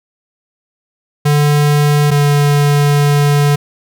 square tone pair in turn, 146.83 / 144.89 Hz, D3 / D3, 0 / -23 cents, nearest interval unison, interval 23 cents, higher first, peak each -9 dBFS, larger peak neither, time 1.25-2.11 / 2.11-3.56 s, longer second, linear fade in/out 10 ms, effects none

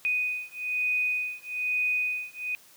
sine beating tone pair, 2489 / 2490.1 Hz, D#7 / D#7, 0 / +1 cents, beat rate 1.1 Hz, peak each -29 dBFS, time 0.05-2.55 s, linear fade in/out 0 ms, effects white hiss -55 dBFS RMS until 2.76 s + high-pass 100 Hz 12 dB/octave

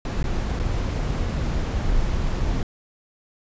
brown noise with dropouts, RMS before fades -23 dBFS, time 0.05-2.63 s, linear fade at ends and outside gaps 2 ms, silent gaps 0.229-0.24 / 0.592-0.597 s, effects resampled to 16000 Hz

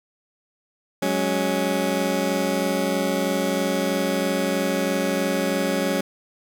20% pulse chord, F# suspended second, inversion none, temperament just, 185 / 208.1 / 277.5 Hz, F#3 / G#3 / C#4, 0 / +4 / +2 cents, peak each -21 / -22 / -20 dBFS, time 1.02-6.01 s, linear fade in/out 5 ms, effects none

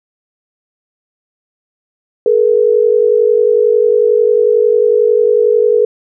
sine tone pair together, 427.4 / 478.5 Hz, G#4 / A#4, +50 / +45 cents, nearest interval major second, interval 195 cents, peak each -10 dBFS, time 2.26-5.85 s, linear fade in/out 2 ms, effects none

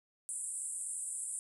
pink band-pass noise, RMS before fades -40 dBFS, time 0.29-1.39 s, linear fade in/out 0 ms, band 7900 to 10000 Hz, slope 96 dB/octave, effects none

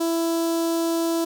sawtooth tone with notch filter, 332.1 Hz, E4, 13 cents sharp, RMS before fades -23 dBFS, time 0-1.25 s, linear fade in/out 10 ms, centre 2100 Hz, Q 0.65, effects none

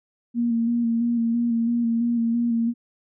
sine tone with vibrato, 233.6 Hz, A#3, 4 cents sharp, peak -19 dBFS, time 0.34-2.74 s, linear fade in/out 50 ms, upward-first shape square, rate 3 Hz, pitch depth 24 cents each way, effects none

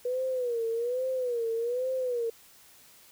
sine tone with vibrato, 486.3 Hz, B4, 27 cents flat, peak -27 dBFS, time 0.05-2.3 s, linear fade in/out 5 ms, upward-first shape sine, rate 1.2 Hz, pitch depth 120 cents each way, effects white hiss -56 dBFS RMS until 3.11 s

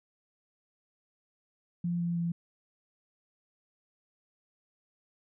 sine tone with pitch steps, 173.2 / 171.61 / 170.03 Hz, F3 / F3 / F3, -14 / -30 / -46 cents, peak -28 dBFS, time 1.84-2.32 s, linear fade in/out 5 ms, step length 160 ms, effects none

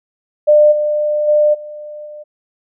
sine tone with level steps, 599 Hz, D5, 34 cents sharp, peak -5 / -13 / -8 / -27 / -29 dBFS, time 0.47-2.24 s, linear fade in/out 20 ms, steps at 0.71 / 1.27 / 1.53 / 2.05 s, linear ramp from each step 20 ms, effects none

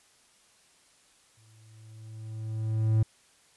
triangle tone with exponential growth, 110 Hz, A2, in tune, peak -17 dBFS, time 1.37-3.03 s, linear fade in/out 5 ms, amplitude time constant 360 ms, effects white hiss -62 dBFS RMS until 3.56 s + resampled to 24000 Hz

